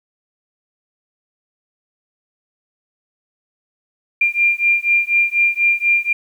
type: beating tone pair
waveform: sine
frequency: 2389 / 2393.1 Hz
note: D7 / D7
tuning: +29 / +32 cents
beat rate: 4.1 Hz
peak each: -16 dBFS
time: 4.21-6.13 s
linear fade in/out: 5 ms
effects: 8-bit